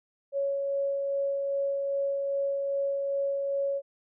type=tone with tremolo; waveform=sine; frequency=556 Hz; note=C#5; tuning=5 cents sharp; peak=-25 dBFS; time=0.32-3.82 s; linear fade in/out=50 ms; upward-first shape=sine; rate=2.5 Hz; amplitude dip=25%; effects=none